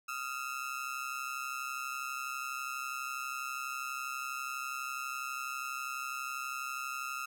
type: ring-modulated tone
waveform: 30% pulse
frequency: 1318.5 Hz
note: E6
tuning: in tune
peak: -31 dBFS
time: 0.08-7.26 s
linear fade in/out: 10 ms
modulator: 66.1 Hz
effects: none